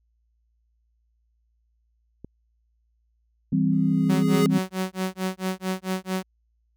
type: clicks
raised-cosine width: 3 ms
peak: -25 dBFS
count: 2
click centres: 2.246 / 3.527 s
type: chord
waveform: sine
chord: C major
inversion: first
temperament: just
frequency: 163.52 / 196.22 / 261.6 Hz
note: E3 / G3 / C4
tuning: -14 / +2 / 0 cents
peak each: -23 dBFS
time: 3.52-4.59 s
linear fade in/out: 10 ms
type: tone with exponential growth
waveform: square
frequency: 414.1 Hz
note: G#4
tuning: 5 cents flat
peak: -20 dBFS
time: 3.72-4.46 s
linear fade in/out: 1 ms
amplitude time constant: 160 ms
type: tone with tremolo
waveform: sawtooth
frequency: 187.2 Hz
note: F#3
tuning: 20 cents sharp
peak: -19 dBFS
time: 4.09-6.23 s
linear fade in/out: 10 ms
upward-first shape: sine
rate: 4.5 Hz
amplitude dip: 100%
effects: added 57 Hz sine -65 dBFS peak until 6.76 s